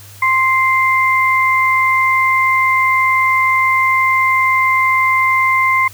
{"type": "tone pair together", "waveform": "sine", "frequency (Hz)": [1049.9, 2089], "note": ["C6", "C7"], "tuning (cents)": [6, -3], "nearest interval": "octave", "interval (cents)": 1191, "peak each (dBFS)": -13, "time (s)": [0.22, 5.88], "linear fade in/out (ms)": 5, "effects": ["added 100 Hz sine -38 dBFS peak until 5.93 s", "white hiss -40 dBFS RMS until 5.93 s"]}